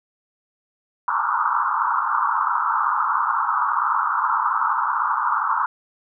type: band-pass noise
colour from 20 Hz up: white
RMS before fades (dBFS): -21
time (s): 1.08-5.66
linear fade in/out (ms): 2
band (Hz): 870 to 1400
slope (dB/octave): 96
effects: none